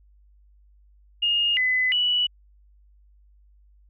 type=tone with pitch steps; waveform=sine; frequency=2844 / 2015 / 2949 Hz; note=F7 / B6 / F#7; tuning=+31 / +34 / -6 cents; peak=-19 dBFS; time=1.22-2.27 s; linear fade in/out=10 ms; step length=350 ms; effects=added 50 Hz sine -53 dBFS peak until 3.89 s